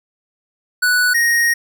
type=tone pair in turn; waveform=square; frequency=1480 / 1870.1 Hz; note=F#6 / A#6; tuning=0 / +5 cents; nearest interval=major third; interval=405 cents; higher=second; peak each=-13 dBFS; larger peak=neither; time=0.82-1.14 / 1.14-1.54 s; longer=second; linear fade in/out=10 ms; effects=none